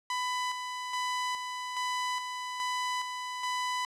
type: tone with tremolo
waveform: sawtooth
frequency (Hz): 998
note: B5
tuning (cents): +18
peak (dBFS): -26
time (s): 0.1-3.85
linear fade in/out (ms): 2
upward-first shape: square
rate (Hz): 1.2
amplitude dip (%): 45
effects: low-pass 8000 Hz 12 dB/octave